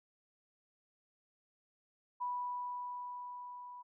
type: tone with level ramp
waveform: sine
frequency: 984 Hz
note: B5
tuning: 7 cents flat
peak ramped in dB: -34 to -47 dBFS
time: 2.2-3.83 s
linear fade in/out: 20 ms
effects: none